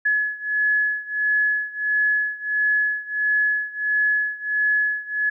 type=beating tone pair; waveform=sine; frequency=1700 / 1701.5 Hz; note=G#6 / G#6; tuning=+40 / +41 cents; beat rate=1.5 Hz; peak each=-21 / -23 dBFS; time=0.05-5.3 s; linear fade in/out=10 ms; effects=none